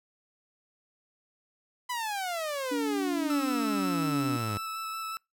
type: exponential sweep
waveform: sawtooth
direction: down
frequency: 1010 to 100 Hz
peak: -27 dBFS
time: 1.89-4.58 s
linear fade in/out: 10 ms
type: tone with pitch glide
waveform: sine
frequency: 287.4 to 283.1 Hz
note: D4 to C#4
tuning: -37 to +37 cents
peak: -28 dBFS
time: 2.71-4.37 s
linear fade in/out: 10 ms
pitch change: -26 cents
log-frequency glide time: 3.45-3.79 s
type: tone with vibrato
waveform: 40% pulse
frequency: 1314 Hz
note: E6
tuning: 6 cents flat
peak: -33 dBFS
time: 3.3-5.17 s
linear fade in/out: 0 ms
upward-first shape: square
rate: 5.5 Hz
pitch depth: 8 cents each way
effects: noise-tail reverb RT60 0.2 s tail -26 dB re dry